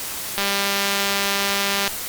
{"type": "click train", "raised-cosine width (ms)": 0.2, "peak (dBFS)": -4, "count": 299, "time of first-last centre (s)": [0.38, 1.877], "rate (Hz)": 199, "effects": ["white hiss -29 dBFS RMS until 2.08 s", "Opus 48 kbps"]}